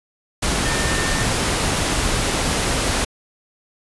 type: tone in noise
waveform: sine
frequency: 1800 Hz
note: A6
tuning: 39 cents sharp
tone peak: -27 dBFS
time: 0.65-1.24 s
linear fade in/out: 10 ms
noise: pink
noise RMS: -20 dBFS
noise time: 0.42-3.05 s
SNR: -10 dB
effects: resampled to 24000 Hz